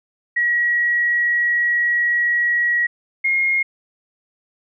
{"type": "tone pair in turn", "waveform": "sine", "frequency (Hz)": [1913, 2143], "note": ["A#6", "C7"], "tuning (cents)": [44, 41], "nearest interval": "major second", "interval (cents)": 197, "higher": "second", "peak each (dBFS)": -15, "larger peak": "neither", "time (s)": [[0.36, 2.87], [3.24, 3.63]], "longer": "first", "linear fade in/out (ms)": 10, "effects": []}